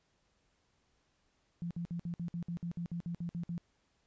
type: tone bursts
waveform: sine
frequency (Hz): 171.2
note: F3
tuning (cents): -34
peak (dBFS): -35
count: 14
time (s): 1.62-3.579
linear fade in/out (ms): 0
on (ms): 87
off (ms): 57
effects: pink hiss -75 dBFS RMS until 4.06 s + resampled to 16000 Hz